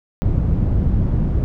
white low-pass noise, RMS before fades -17 dBFS, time 0.22-1.44 s, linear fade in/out 0 ms, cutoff 120 Hz, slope 12 dB/octave, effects none

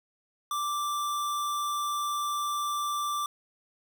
square tone, 1174.7 Hz, D6, in tune, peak -29 dBFS, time 0.51-3.26 s, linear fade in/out 2 ms, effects 10-bit

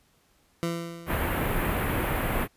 20% pulse tone with exponential decay, 168.8 Hz, E3, 41 cents sharp, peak -20 dBFS, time 0.63-1.6 s, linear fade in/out 0 ms, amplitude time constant 210 ms
pink band-stop noise, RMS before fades -27 dBFS, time 1.06-2.48 s, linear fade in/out 50 ms, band 2500 to 13000 Hz, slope 24 dB/octave
effects pink hiss -65 dBFS RMS until 2.56 s + resampled to 32000 Hz

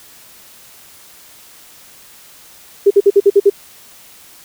sine tone bursts, 401.3 Hz, G4, 41 cents sharp, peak -4 dBFS, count 7, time 2.86-3.5 s, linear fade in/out 10 ms, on 46 ms, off 53 ms, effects white hiss -42 dBFS RMS until 4.44 s

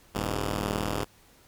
5% pulse tone pair together, 40.44 / 101.9 Hz, E1 / G#2, -32 / -32 cents, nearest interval octave + major third, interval 1600 cents, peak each -19 dBFS, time 0.14-1.05 s, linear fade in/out 20 ms, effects pink hiss -58 dBFS RMS until 1.47 s + MP3 96 kbps

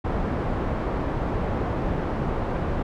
pink low-pass noise, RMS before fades -26 dBFS, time 0.04-2.83 s, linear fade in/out 10 ms, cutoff 1000 Hz, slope 12 dB/octave, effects none

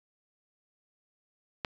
click, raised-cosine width 0.3 ms, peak -15 dBFS, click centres 1.648 s, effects resampled to 16000 Hz + 7-bit

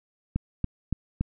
click train, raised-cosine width 5 ms, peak -13 dBFS, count 4, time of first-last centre 0.36-1.21 s, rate 3.53 Hz, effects none

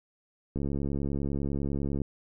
click train, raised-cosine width 3 ms, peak -19 dBFS, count 103, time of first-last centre 0.56-2.017 s, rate 70 Hz, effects none

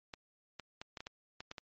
clicks, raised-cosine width 0.2 ms, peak -26 dBFS, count 9, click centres 0.138 / 0.597 / 0.815 / 0.972 / 1.005 / 1.069 / 1.405 / 1.514 / 1.582 s, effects low-pass 6000 Hz 12 dB/octave + MP3 32 kbps

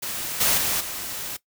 white noise with level steps, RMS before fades -30 / -20 / -24 / -32 dBFS, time 0.02-1.37 s, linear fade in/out 10 ms, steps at 0.4 / 0.57 / 0.8 s, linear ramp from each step 10 ms, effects noise-tail reverb RT60 0.1 s tail -18 dB re dry

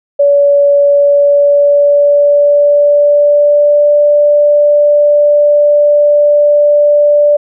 sine tone with pitch glide, 570 to 587 Hz, C#5 to D5, +48 to -1 cents, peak -4 dBFS, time 0.19-7.37 s, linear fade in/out 10 ms, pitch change +51 cents, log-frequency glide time 0.72-3.93 s, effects none

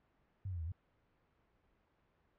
sine exponential two-way sweep, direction down then up, 100 to 77.78 to 99 Hz, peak -38 dBFS, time 0.45-0.72 s, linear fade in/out 5 ms, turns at 0.65 s, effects pink hiss -75 dBFS RMS until 2.38 s + low-pass 2000 Hz 12 dB/octave

